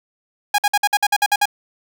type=tone bursts; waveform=sawtooth; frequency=821 Hz; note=G#5; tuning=20 cents flat; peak=-9 dBFS; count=10; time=0.54-1.456 s; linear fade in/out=5 ms; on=43 ms; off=54 ms; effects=none